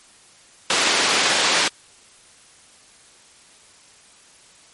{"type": "band-pass noise", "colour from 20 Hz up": "white", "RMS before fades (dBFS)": -19, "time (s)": [0.7, 1.68], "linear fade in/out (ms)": 2, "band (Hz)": [260, 4500], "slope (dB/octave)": 12, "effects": ["white hiss -50 dBFS RMS until 4.73 s", "MP3 48 kbps"]}